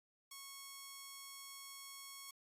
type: tone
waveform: 5% pulse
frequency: 1100 Hz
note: C#6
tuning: 14 cents flat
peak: -38 dBFS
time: 0.31-2.31 s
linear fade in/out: 5 ms
effects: AAC 48 kbps